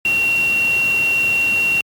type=tone in noise; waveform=sine; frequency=2741 Hz; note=F7; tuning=33 cents flat; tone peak=-14 dBFS; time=0.05-1.81 s; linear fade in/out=2 ms; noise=pink; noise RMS=-30 dBFS; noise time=0.05-1.81 s; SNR=+13 dB; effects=high-pass 100 Hz 12 dB/octave + Opus 48 kbps